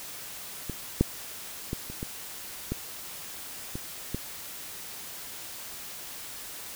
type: clicks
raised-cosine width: 3 ms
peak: -20 / -7 / -17 / -26 / -20 / -16 / -21 / -17 dBFS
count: 8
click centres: 0.697 / 1.01 / 1.731 / 1.9 / 2.029 / 2.72 / 3.755 / 4.146 s
effects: white hiss -41 dBFS RMS until 6.75 s